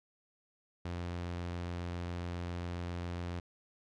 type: tone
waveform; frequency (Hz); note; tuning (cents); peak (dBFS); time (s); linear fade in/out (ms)
sawtooth; 87.31; F2; 0; -33; 0.85-3.4; 5
effects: low-pass 5000 Hz 12 dB/octave